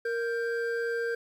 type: tone pair together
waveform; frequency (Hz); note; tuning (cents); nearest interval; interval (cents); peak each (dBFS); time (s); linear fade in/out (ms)
triangle; 466.2 / 1575.8; A#4 / G6; 0 / +9; octave + major sixth; 2109; -27 / -32; 0.05-1.15; 5
effects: 10-bit